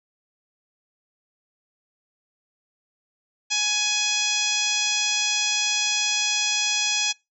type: harmonic tone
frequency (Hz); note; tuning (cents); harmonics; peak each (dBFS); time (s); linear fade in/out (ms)
837; G#5; +13; 1 / 2 / 3 / 4 / 5 / 6 / 7 / 8 / 9; -36 / -36 / -27 / -27 / -32 / -29 / -28 / -31 / -36; 3.5-7.13; 20
effects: noise-tail reverb RT60 0.2 s tail -22 dB re dry